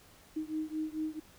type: beating tone pair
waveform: sine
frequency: 310 / 314.5 Hz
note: D#4 / D#4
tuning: -6 / +19 cents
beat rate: 4.5 Hz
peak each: -36 / -37 dBFS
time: 0.36-1.2 s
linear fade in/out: 10 ms
effects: pink hiss -59 dBFS RMS until 1.38 s